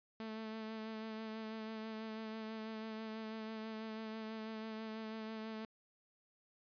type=tone with vibrato; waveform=sawtooth; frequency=220 Hz; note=A3; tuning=in tune; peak=-39 dBFS; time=0.2-5.65 s; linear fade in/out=0 ms; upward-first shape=sine; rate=6.1 Hz; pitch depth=21 cents each way; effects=resampled to 11025 Hz